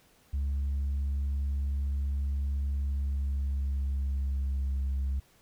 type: tone with pitch glide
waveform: sine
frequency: 69.6 to 67.5 Hz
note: C#2 to C#2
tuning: +8 to -45 cents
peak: -25 dBFS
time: 0.33-5.2 s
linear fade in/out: 10 ms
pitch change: -53 cents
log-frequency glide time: 2.76-4.79 s
effects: tanh soft clip ceiling -26 dBFS + pink hiss -63 dBFS RMS until 5.41 s